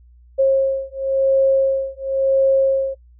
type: beating tone pair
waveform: sine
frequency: 538 / 538.95 Hz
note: C5 / C#5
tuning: +48 / -49 cents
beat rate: 0.95 Hz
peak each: -17 dBFS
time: 0.38-2.95 s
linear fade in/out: 20 ms
effects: noise-tail reverb RT60 0.1 s tail -26 dB re dry + added 60 Hz sine -45 dBFS peak until 3.19 s